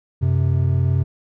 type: tone pair together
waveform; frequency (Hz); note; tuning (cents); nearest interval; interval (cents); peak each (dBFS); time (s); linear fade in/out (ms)
triangle; 92.5 / 130.81; F#2 / C3; 0 / 0; tritone; 600; -16; 0.21-1.04; 20
effects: none